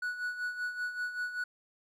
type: tone with tremolo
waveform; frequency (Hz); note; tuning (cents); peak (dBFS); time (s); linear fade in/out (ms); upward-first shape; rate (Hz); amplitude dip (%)
triangle; 1472; F#6; -9; -29; 0.02-1.44; 5; sine; 5.2; 65
effects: none